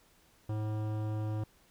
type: tone with hard clipping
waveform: sine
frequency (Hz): 107.4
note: A2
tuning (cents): -41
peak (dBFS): -34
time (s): 0.49-1.44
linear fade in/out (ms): 5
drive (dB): 16
effects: pink hiss -65 dBFS RMS until 1.7 s